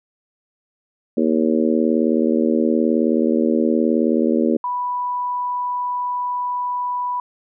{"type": "harmonic tone", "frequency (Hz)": 79, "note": "D#2", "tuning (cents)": 27, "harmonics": [3, 4, 5, 6, 7], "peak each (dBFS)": [-18, -20, -22, -24, -25], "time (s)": [1.17, 4.57], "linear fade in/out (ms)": 5}
{"type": "tone", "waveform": "sine", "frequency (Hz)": 986, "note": "B5", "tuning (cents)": -3, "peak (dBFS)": -20, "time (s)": [4.64, 7.2], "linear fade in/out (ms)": 2}
{"effects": []}